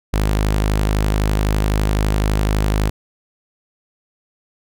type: tone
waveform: sawtooth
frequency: 51.91 Hz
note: G#1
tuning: in tune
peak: -11 dBFS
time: 0.13-2.9 s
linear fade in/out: 10 ms
effects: none